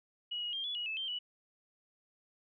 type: tone with pitch steps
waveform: sine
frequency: 2911 / 2893 / 3197 / 3417 / 2905 / 2615 / 3148 / 2948 Hz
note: F#7 / F#7 / G7 / G#7 / F#7 / E7 / G7 / F#7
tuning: -29 / -40 / +33 / +49 / -32 / -15 / +7 / -7 cents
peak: -35 dBFS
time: 0.31-1.19 s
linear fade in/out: 10 ms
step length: 110 ms
effects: none